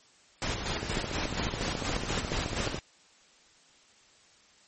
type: noise with tremolo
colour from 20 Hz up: pink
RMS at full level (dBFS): -31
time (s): 0.42-2.79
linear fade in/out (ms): 0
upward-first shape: square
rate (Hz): 4.2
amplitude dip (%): 45
type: click train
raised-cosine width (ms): 2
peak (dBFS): -20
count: 28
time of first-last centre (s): 0.83-2.745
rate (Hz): 14.1
effects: white hiss -60 dBFS RMS until 4.67 s + MP3 32 kbps